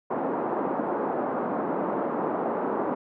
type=band-pass noise; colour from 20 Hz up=pink; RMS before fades=-28 dBFS; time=0.1-2.95 s; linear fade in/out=10 ms; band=230 to 1100 Hz; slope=24 dB/octave; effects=none